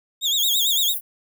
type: tone with vibrato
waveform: 35% pulse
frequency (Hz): 3520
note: A7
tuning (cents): 0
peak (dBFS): -17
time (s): 0.21-0.95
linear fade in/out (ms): 50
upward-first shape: sine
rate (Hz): 8.9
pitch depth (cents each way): 140
type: high-pass noise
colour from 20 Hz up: white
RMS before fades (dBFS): -26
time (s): 0.36-1.01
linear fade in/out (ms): 50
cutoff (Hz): 10000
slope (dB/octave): 96
effects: none